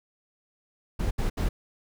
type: noise bursts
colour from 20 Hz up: brown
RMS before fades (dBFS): -26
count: 3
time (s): 0.99-1.49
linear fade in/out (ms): 10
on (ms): 120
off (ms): 70
effects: none